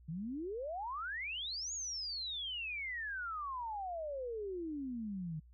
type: exponential two-way sweep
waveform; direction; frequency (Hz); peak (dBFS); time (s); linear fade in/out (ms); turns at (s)
sine; up then down; 150.3 to 6850 to 150.3; -38; 0.08-5.4; 10; 1.73
effects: added 60 Hz sine -57 dBFS peak until 5.53 s